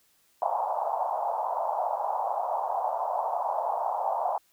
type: band-pass noise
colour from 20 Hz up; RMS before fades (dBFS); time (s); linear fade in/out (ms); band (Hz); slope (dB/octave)
pink; -29; 0.42-4.38; 2; 650 to 950; 48
effects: white hiss -66 dBFS RMS until 4.52 s